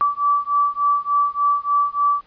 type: beating tone pair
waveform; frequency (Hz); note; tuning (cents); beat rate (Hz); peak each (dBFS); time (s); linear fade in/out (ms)
sine; 1154 / 1157.4; D6 / D6; -31 / -26; 3.4; -19; 0.01-2.21; 0
effects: pink hiss -56 dBFS RMS until 2.26 s + resampled to 11025 Hz